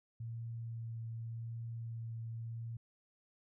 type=tone with vibrato; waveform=sine; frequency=114.8 Hz; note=A#2; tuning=26 cents flat; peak=-40 dBFS; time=0.2-2.77 s; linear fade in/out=5 ms; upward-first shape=triangle; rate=0.87 Hz; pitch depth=14 cents each way; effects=none